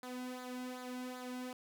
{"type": "tone with flanger", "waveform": "sawtooth", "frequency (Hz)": 251.5, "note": "B3", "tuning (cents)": 32, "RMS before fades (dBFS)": -44, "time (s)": [0.03, 1.53], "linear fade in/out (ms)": 2, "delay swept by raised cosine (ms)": [0.35, 1.75], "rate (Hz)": 2.6, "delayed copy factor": -0.65, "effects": []}